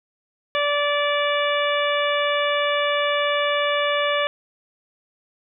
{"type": "harmonic tone", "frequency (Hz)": 581, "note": "D5", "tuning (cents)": -19, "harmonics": [1, 2, 3, 4, 5, 6], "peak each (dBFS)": [-22, -25, -27, -28, -29, -30], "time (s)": [0.55, 4.27], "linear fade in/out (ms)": 0, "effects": []}